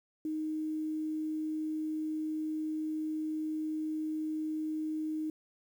sine tone with quantisation, 311.1 Hz, D#4, in tune, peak -32 dBFS, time 0.25-5.3 s, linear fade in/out 2 ms, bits 10, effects none

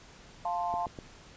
sine chord, F major, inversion none, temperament equal, 698.5 / 880 / 1046.5 Hz, F5 / A5 / C6, 0 / 0 / 0 cents, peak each -32 / -33 / -37 dBFS, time 0.45-0.86 s, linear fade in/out 2 ms
clicks, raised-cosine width 2 ms, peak -27 dBFS, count 3, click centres 0.74 / 0.868 / 0.988 s
effects pink hiss -53 dBFS RMS until 1.36 s + resampled to 16000 Hz

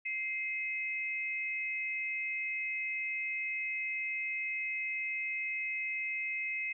sine tone pair together, 2093 / 2553 Hz, C7 / D#7, 0 / +44 cents, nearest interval minor third, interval 344 cents, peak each -36 / -36 dBFS, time 0.05-6.73 s, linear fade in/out 10 ms, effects none

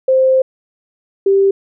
sine tone pair in turn, 523.3 / 392.1 Hz, C5 / G4, 0 / 0 cents, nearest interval perfect fourth, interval 500 cents, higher first, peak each -8 dBFS, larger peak neither, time 0.08-0.42 / 1.26-1.51 s, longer first, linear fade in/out 5 ms, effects none

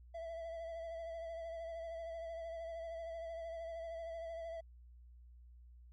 triangle tone with vibrato, 663 Hz, E5, 10 cents sharp, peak -40 dBFS, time 0.14-4.61 s, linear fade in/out 10 ms, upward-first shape sine, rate 13 Hz, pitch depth 30 cents each way, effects added 60 Hz sine -55 dBFS peak until 5.92 s + MP3 48 kbps

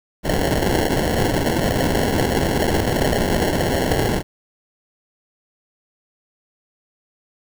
white noise with sample-and-hold, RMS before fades -19 dBFS, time 0.23-4.23 s, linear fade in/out 50 ms, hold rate 1225 Hz, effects none

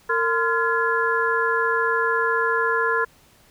sine tone cluster, 456.5 / 1030 / 1392 / 1696 Hz, A#4 / C6 / F6 / G#6, -36 / -28 / -6 / +36 cents, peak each -24 dBFS, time 0.09-3.05 s, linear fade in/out 10 ms, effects pink hiss -55 dBFS RMS until 3.5 s

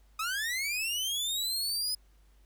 sawtooth linear sweep, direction up, 1244.5 to 5060 Hz, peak -27 dBFS, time 0.19-1.95 s, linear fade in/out 5 ms, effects added 50 Hz sine -58 dBFS peak until 2.45 s + pink hiss -70 dBFS RMS until 2.45 s

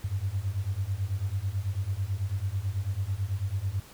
sine beating tone pair, 92.5 / 101.6 Hz, F#2 / G#2, 0 / -38 cents, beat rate 9.1 Hz, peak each -31 / -30 dBFS, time 0.04-3.8 s, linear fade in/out 5 ms, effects pink hiss -51 dBFS RMS until 3.93 s

